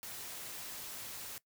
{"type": "noise", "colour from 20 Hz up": "white", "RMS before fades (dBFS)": -45, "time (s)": [0.03, 1.38], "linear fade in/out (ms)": 0, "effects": ["noise-tail reverb RT60 0.1 s tail -20 dB re dry"]}